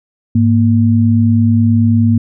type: tone pair together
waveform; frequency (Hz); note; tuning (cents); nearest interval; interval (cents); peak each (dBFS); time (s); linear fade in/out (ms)
sine; 103.83 / 233.1; G#2 / A#3; 0 / 0; octave + major second; 1400; -10; 0.35-2.18; 5
effects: none